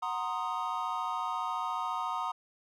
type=chord; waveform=triangle; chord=C half-diminished seventh; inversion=second; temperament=equal; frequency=740 / 932.3 / 1046.5 / 1244.5 Hz; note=Gb5 / Bb5 / C6 / Eb6; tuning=0 / 0 / 0 / 0 cents; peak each=-37 / -34 / -36 / -34 dBFS; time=0.02-2.32 s; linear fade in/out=10 ms; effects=none